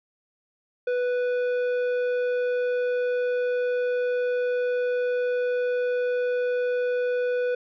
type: tone with tanh clipping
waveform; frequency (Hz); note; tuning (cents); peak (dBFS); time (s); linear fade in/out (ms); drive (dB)
sine; 493.9; B4; 0; -24; 0.87-7.55; 5; 10
effects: none